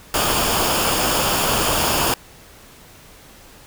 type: noise with comb filter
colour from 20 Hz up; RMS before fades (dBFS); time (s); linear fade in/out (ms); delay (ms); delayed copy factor
pink; -19; 0.14-2.14; 2; 0.5; -0.55
effects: pink hiss -45 dBFS RMS until 3.66 s